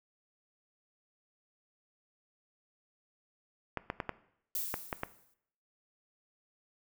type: clicks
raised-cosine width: 0.5 ms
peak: -18 dBFS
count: 7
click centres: 3.773 / 3.901 / 4.002 / 4.093 / 4.741 / 4.928 / 5.034 s
type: noise with exponential decay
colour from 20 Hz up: violet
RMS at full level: -33 dBFS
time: 4.55-5.34 s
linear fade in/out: 2 ms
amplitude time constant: 170 ms
effects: noise-tail reverb RT60 0.7 s tail -17 dB re dry